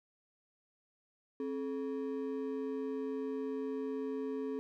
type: ring-modulated tone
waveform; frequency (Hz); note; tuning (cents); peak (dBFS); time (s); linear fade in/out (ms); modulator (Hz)
triangle; 349.2; F4; 0; -30; 1.4-4.59; 0; 81.9
effects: none